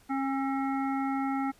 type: harmonic tone with a mistuned harmonic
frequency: 271.2 Hz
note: C#4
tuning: 38 cents flat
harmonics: 1 / 3 / 5 / 7 / 8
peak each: -29 / -33 / -37 / -46 / -45 dBFS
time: 0.09-1.52 s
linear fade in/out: 20 ms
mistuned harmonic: 5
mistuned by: -24 cents
effects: pink hiss -61 dBFS RMS until 1.59 s + resampled to 32000 Hz